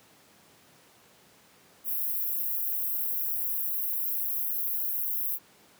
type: high-pass noise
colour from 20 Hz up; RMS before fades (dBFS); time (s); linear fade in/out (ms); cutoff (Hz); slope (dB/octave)
white; -30; 1.84-5.39; 50; 12000; 48
effects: pink hiss -58 dBFS RMS until 5.79 s + high-pass 150 Hz 12 dB/octave